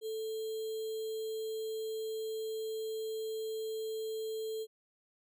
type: tone with sample-and-hold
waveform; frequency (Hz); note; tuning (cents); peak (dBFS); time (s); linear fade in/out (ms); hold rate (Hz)
sine; 440; A4; 0; -35; 0.01-4.67; 50; 3675
effects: none